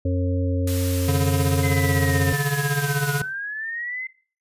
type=harmonic tone; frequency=90.2 Hz; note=F#2; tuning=44 cents flat; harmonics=1 / 3 / 5 / 6; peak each=-21 / -26 / -32 / -29 dBFS; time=0.05-2.33 s; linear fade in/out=5 ms
type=high-pass noise; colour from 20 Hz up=white; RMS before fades=-32 dBFS; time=0.67-3.21 s; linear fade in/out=5 ms; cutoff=970 Hz; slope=12 dB/octave
type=tone with tremolo; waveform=square; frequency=142.8 Hz; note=D3; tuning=48 cents flat; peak=-18 dBFS; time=1.08-3.22 s; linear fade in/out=5 ms; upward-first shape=triangle; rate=16 Hz; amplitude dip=80%
type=linear two-way sweep; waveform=sine; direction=down then up; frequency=2072 to 1447 to 2072 Hz; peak=-27 dBFS; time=1.63-4.07 s; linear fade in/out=5 ms; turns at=3.14 s
effects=noise-tail reverb RT60 0.4 s tail -19 dB re dry + resampled to 32000 Hz